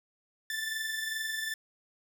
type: tone pair together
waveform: sawtooth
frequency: 1760 / 1782.5 Hz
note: A6 / A6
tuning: 0 / +22 cents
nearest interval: unison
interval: 22 cents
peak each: -30 / -36 dBFS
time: 0.5-1.54 s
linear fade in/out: 2 ms
effects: none